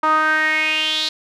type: tone with band-pass filter sweep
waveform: sawtooth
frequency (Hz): 311.1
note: D#4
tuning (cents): 0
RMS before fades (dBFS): -18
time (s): 0.03-1.09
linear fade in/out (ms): 5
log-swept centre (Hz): 1100 to 4100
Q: 6
effects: none